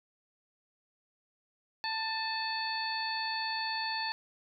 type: harmonic tone with a mistuned harmonic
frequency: 888 Hz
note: A5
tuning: 16 cents sharp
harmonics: 1 / 2 / 3 / 4 / 5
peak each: -36 / -38 / -42 / -46 / -36 dBFS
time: 1.84-4.12 s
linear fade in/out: 0 ms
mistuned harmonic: 3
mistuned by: -45 cents
effects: none